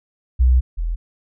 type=tone pair in turn; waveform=sine; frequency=62.7 / 41.56 Hz; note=B1 / E1; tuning=+27 / +15 cents; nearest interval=perfect fifth; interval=712 cents; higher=first; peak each=-10 / -19 dBFS; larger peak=first; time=0.39-0.61 / 0.77-0.96 s; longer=first; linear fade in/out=20 ms; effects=none